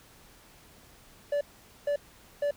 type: tone bursts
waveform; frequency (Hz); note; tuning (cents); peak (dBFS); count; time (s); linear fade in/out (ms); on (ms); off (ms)
triangle; 578; D5; -28; -23; 3; 1.32-2.51; 5; 90; 460
effects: pink hiss -56 dBFS RMS until 2.56 s